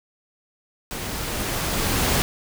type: noise with level ramp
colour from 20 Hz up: pink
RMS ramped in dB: -31 to -20 dBFS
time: 0.91-2.22 s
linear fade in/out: 0 ms
effects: none